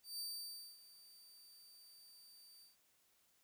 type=tone with ADSR envelope; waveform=sawtooth; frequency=4634 Hz; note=D8; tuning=24 cents flat; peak=-39 dBFS; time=0.03-2.77 s; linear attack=160 ms; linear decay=580 ms; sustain=-18 dB; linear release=150 ms; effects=white hiss -75 dBFS RMS until 3.43 s